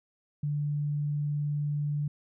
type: tone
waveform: sine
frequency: 146.83 Hz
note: D3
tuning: in tune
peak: -27 dBFS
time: 0.43-2.08 s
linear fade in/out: 5 ms
effects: none